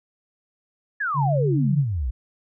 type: exponential sweep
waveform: sine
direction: down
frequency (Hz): 1760 to 55.1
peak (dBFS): -22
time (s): 1-2.11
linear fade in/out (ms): 10
type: tone with vibrato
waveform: sine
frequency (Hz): 141.3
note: C#3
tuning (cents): +34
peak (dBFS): -19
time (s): 1.14-1.85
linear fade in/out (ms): 50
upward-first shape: sine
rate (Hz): 7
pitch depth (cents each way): 50
effects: none